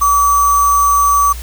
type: tone with sample-and-hold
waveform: sine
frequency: 1144 Hz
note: D6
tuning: 46 cents flat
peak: -8 dBFS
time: 0.01-1.33 s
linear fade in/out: 10 ms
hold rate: 7350 Hz
effects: added 60 Hz sine -24 dBFS peak until 1.42 s + white hiss -34 dBFS RMS until 1.42 s